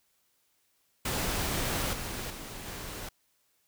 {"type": "noise with level steps", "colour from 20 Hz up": "pink", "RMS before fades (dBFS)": [-31, -37, -42, -40], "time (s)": [1.05, 3.09], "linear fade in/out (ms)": 5, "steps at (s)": [1.93, 2.3, 2.66], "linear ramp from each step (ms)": 2, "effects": ["white hiss -72 dBFS RMS until 3.67 s"]}